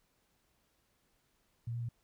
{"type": "tone with pitch steps", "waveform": "sine", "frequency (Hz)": [116.8, 118.7, 117.7], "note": ["A#2", "A#2", "A#2"], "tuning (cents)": [4, 32, 17], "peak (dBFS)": -35, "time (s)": [1.67, 1.889], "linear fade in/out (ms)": 5, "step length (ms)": 73, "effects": ["pink hiss -75 dBFS RMS until 2.03 s"]}